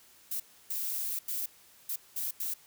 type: noise bursts at uneven times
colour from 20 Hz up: violet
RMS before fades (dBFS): -34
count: 6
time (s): 0.31-0.4 / 0.7-1.19 / 1.28-1.46 / 1.89-1.96 / 2.16-2.31 / 2.4-2.54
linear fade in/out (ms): 5
effects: white hiss -59 dBFS RMS until 2.66 s